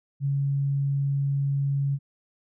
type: tone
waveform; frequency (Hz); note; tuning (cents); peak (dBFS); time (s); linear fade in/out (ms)
sine; 139.5; C#3; +11; -22; 0.2-1.99; 50
effects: none